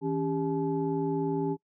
sine tone cluster, 160.7 / 278.2 / 397.9 / 860 Hz, E3 / C#4 / G4 / A5, -44 / +6 / +26 / -40 cents, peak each -32 / -30 / -30 / -37 dBFS, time 0.01-1.57 s, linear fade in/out 50 ms, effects noise-tail reverb RT60 0.1 s tail -23 dB re dry + tanh soft clip ceiling -16 dBFS

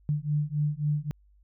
sine beating tone pair, 146.83 / 150.53 Hz, D3 / D3, 0 / +43 cents, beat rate 3.7 Hz, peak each -28 dBFS, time 0.09-1.11 s, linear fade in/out 0 ms, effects added 50 Hz sine -57 dBFS peak until 1.43 s

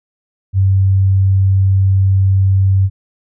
sine tone, 96.3 Hz, G2, 30 cents flat, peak -8 dBFS, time 0.53-2.9 s, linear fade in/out 50 ms, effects none

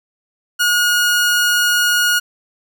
sawtooth tone, 1441 Hz, F#6, 46 cents flat, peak -9 dBFS, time 0.59-2.2 s, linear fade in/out 20 ms, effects none

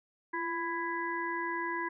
harmonic tone with a mistuned harmonic, 331.6 Hz, E4, 10 cents sharp, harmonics 1 / 3 / 5 / 6, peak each -38 / -35 / -38 / -40 dBFS, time 0.33-1.89 s, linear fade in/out 10 ms, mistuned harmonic 1, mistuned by +52 cents, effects none

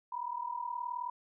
sine tone pair together, 951 / 990 Hz, A#5 / B5, +34 / +4 cents, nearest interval minor second, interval 70 cents, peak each -38 / -38 dBFS, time 0.12-1.1 s, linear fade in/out 5 ms, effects none

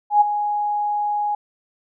sine tone with ADSR envelope, 830.6 Hz, G#5, in tune, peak -8 dBFS, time 0.1-1.35 s, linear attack 110 ms, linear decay 16 ms, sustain -11 dB, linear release 4 ms, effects none

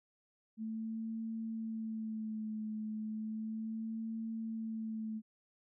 sine tone with vibrato, 220 Hz, A3, in tune, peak -37 dBFS, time 0.57-5.22 s, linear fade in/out 50 ms, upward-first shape sine, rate 0.34 Hz, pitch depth 34 cents each way, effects none

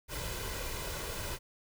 pink noise with comb filter, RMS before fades -38 dBFS, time 0.08-1.39 s, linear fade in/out 50 ms, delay 2 ms, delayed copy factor +0.55, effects none

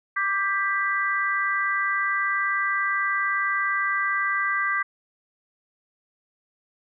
sine chord, G major, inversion second, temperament equal with one note detuned, 1174.7 / 1584.4 / 1975.5 Hz, D6 / G6 / B6, 0 / +18 / 0 cents, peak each -26 dBFS, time 0.16-4.83 s, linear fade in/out 10 ms, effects none

